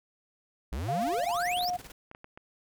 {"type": "exponential sweep", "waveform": "square", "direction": "up", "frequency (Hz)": [54.9, 5800], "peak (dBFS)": -32, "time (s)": [0.72, 1.7], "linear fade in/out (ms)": 5}
{"type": "tone with pitch glide", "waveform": "sine", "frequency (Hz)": [698.5, 716.9], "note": ["F5", "F5"], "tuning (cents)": [0, 45], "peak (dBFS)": -28, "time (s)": [0.88, 1.77], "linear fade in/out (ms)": 10, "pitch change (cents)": 45, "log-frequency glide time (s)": [1.38, 1.53]}
{"type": "noise with tremolo", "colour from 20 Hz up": "pink", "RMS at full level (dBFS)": -46, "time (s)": [1.01, 1.92], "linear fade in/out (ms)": 5, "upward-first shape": "square", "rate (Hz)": 18, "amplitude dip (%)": 65}
{"type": "clicks", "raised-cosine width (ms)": 0.5, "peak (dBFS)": -31, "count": 6, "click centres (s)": [1.492, 1.609, 2.114, 2.149, 2.244, 2.375]}
{"effects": []}